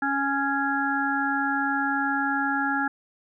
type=harmonic tone; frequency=277.2 Hz; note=C#4; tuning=in tune; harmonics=1 / 3 / 5 / 6; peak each=-28 / -28 / -28 / -28 dBFS; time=0.02-2.88 s; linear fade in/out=5 ms; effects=none